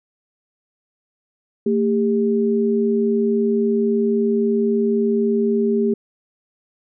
sine tone pair together, 225 / 401.3 Hz, A3 / G4, +39 / +41 cents, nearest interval minor seventh, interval 1002 cents, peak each -18 dBFS, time 1.66-5.94 s, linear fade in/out 5 ms, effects none

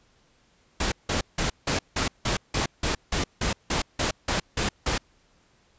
pink noise bursts, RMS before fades -25 dBFS, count 15, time 0.8-4.98 s, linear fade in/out 5 ms, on 120 ms, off 170 ms, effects pink hiss -63 dBFS RMS until 5.78 s + resampled to 16000 Hz

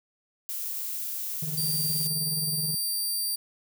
violet noise, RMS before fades -33 dBFS, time 0.49-2.07 s, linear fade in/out 0 ms
triangle tone with tremolo, 152.9 Hz, D#3, 30 cents flat, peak -28 dBFS, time 1.42-2.75 s, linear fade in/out 5 ms, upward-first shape sine, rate 19 Hz, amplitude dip 70%
10% pulse tone, 4699 Hz, D8, in tune, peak -20 dBFS, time 1.57-3.36 s, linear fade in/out 10 ms
effects none

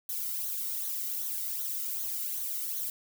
violet noise with flanger, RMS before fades -34 dBFS, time 0.09-2.9 s, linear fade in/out 2 ms, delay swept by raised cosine 0.39 to 1.22 ms, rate 2.6 Hz, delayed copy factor -0.65, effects none

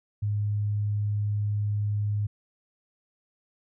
sine tone, 103.83 Hz, G#2, in tune, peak -24 dBFS, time 0.22-2.27 s, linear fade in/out 10 ms, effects none

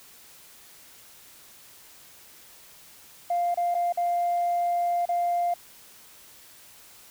sine tone with dropouts, 698.5 Hz, F5, in tune, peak -21 dBFS, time 3.3-5.54 s, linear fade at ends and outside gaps 5 ms, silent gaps 3.544-3.573 / 3.744-3.749 / 3.925-3.973 / 5.055-5.089 s, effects tanh soft clip ceiling -19 dBFS + white hiss -51 dBFS RMS until 7.1 s

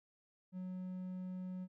triangle tone, 184 Hz, F#3, 9 cents flat, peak -39 dBFS, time 0.52-1.68 s, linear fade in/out 50 ms, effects none

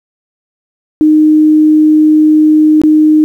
sine tone with dropouts, 307.8 Hz, D#4, 19 cents flat, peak -3 dBFS, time 1.01-3.24 s, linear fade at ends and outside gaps 0 ms, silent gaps 2.816-2.836 s, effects 7-bit

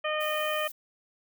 harmonic tone, 613 Hz, D#5, 26 cents flat, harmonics 1 / 2 / 3 / 4 / 5, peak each -30 / -33 / -35 / -36 / -37 dBFS, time 0.04-0.68 s, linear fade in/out 10 ms
violet noise, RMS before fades -41 dBFS, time 0.2-0.72 s, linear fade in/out 10 ms
effects none

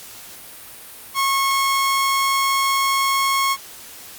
sawtooth tone, 1091 Hz, C#6, 28 cents flat, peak -13 dBFS, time 1.14-3.57 s, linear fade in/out 50 ms, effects white hiss -39 dBFS RMS until 4.18 s + Opus 48 kbps

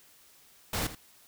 pink noise with echo, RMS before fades -31 dBFS, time 0.73-0.87 s, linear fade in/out 5 ms, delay 81 ms, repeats 1, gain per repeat -13 dB, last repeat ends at 0.951 s, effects white hiss -59 dBFS RMS until 1.27 s

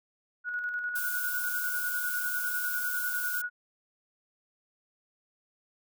sine tone with tremolo, 1459 Hz, F#6, 25 cents flat, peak -29 dBFS, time 0.44-3.5 s, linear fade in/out 50 ms, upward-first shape square, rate 10 Hz, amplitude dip 35%
violet noise, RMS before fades -35 dBFS, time 0.95-3.42 s, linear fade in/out 10 ms
effects none

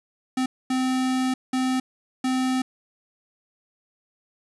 square tone bursts at uneven times, 258.1 Hz, C4, 23 cents flat, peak -22 dBFS, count 4, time 0.37-0.46 / 0.7-1.34 / 1.53-1.8 / 2.24-2.62 s, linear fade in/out 5 ms, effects resampled to 24000 Hz + 8-bit

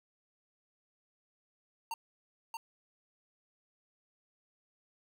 square tone with echo, 916 Hz, A#5, 31 cents flat, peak -36 dBFS, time 1.91-1.94 s, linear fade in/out 2 ms, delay 630 ms, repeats 1, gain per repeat -3 dB, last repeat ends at 2.57 s, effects none

